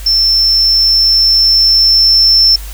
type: tone with level ramp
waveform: sine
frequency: 5350 Hz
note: E8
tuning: 25 cents sharp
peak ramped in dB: -7 to -4 dBFS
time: 0.06-2.56 s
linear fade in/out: 5 ms
effects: added 50 Hz sine -23 dBFS peak until 2.73 s + white hiss -33 dBFS RMS until 2.73 s